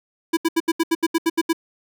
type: tone bursts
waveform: square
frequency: 329.6 Hz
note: E4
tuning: in tune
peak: -16 dBFS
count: 11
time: 0.33-1.531 s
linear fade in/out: 10 ms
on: 41 ms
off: 75 ms
effects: none